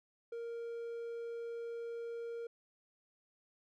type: tone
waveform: triangle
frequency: 466.2 Hz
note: A#4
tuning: in tune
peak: -38 dBFS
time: 0.32-2.47 s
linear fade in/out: 5 ms
effects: none